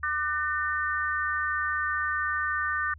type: tone cluster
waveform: sine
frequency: 1194 / 1509 / 1814 Hz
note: D6 / F#6 / A#6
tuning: +28 / +34 / -48 cents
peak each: -30 dBFS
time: 0.03-2.94 s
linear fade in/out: 5 ms
effects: added 76 Hz sine -45 dBFS peak until 2.98 s